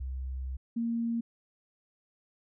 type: tone pair in turn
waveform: sine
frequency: 65.1 / 232 Hz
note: C2 / A#3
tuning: -8 / -8 cents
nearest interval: octave + minor seventh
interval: 2200 cents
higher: second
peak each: -33 / -28 dBFS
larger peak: second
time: 0-0.57 / 0.76-1.21 s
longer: first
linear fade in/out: 10 ms
effects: none